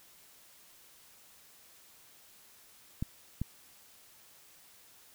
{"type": "clicks", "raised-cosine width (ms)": 5, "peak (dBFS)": -20, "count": 2, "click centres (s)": [3.025, 3.416], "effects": ["white hiss -59 dBFS RMS until 5.14 s"]}